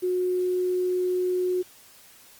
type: tone with quantisation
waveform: sine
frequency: 364 Hz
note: F#4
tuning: 28 cents flat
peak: -22 dBFS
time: 0.02-1.63 s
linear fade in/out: 20 ms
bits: 8
effects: white hiss -52 dBFS RMS until 2.39 s + Opus 32 kbps

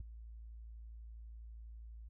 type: tone with ADSR envelope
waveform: sine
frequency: 56.1 Hz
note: A1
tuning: 34 cents sharp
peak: -37 dBFS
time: 0-2.09 s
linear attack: 5 ms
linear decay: 10 ms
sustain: -11 dB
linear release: 13 ms
effects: none

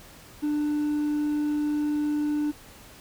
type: tone with hard clipping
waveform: triangle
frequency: 297.1 Hz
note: D4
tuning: 20 cents sharp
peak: -24 dBFS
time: 0.42-2.52 s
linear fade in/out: 20 ms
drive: 5 dB
effects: pink hiss -49 dBFS RMS until 3 s

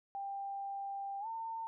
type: tone with pitch glide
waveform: sine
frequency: 792 to 904.5 Hz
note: G5 to A5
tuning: +18 to +48 cents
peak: -38 dBFS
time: 0.15-1.67 s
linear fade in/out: 0 ms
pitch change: +230 cents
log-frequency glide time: 1.2-1.27 s
effects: none

